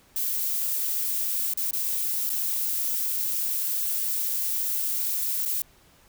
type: noise with dropouts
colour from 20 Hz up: violet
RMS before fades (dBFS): -27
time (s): 0.16-5.62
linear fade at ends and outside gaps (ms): 2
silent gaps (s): 1.537-1.573 / 1.71-1.732 / 2.294-2.3 / 5.453-5.458
effects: pink hiss -58 dBFS RMS until 6.08 s